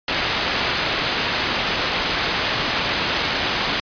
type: low-pass noise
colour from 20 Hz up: white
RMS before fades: -22 dBFS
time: 0.08-3.8 s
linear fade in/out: 2 ms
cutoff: 3900 Hz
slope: 12 dB/octave
effects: resampled to 11025 Hz